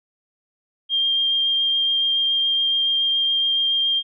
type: tone with vibrato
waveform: sine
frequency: 3200 Hz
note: G7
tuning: 35 cents sharp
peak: -17 dBFS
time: 0.89-4.03 s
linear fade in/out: 50 ms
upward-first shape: sine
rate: 7.1 Hz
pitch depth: 9 cents each way
effects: none